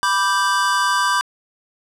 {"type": "chord", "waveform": "square", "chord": "G major", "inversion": "first", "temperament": "equal", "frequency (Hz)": [987.8, 1174.7, 1568], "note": ["B5", "D6", "G6"], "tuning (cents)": [0, 0, 0], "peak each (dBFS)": -21, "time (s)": [0.03, 1.21], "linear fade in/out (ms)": 0, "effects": ["low-pass 10000 Hz 12 dB/octave", "8-bit"]}